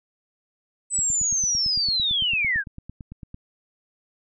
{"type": "linear sweep", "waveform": "sine", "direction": "down", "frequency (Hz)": [8100, 1525], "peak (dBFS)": -20, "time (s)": [0.9, 2.64], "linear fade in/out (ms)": 50}
{"type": "click train", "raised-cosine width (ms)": 5, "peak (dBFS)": -25, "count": 22, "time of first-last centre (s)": [0.99, 3.344], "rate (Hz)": 8.92}
{"effects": []}